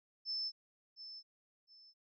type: tone with echo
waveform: sine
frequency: 5274 Hz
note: E8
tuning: in tune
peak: -36 dBFS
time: 0.25-0.52 s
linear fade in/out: 50 ms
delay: 710 ms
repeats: 2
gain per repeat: -11 dB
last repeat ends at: 1.94 s
effects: none